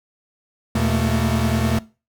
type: tone cluster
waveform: 45% pulse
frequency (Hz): 81 / 121.3 / 217.7 / 227.7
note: E2 / B2 / A3 / A#3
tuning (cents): -30 / -31 / -18 / -40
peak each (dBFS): -23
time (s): 0.75-1.79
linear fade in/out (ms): 5
effects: noise-tail reverb RT60 0.3 s tail -19 dB re dry